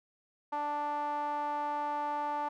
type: tone with band-pass filter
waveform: sawtooth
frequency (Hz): 293.7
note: D4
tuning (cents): 0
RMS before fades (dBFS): -34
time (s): 0.52-2.49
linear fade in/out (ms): 10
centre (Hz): 940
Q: 6.2
effects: none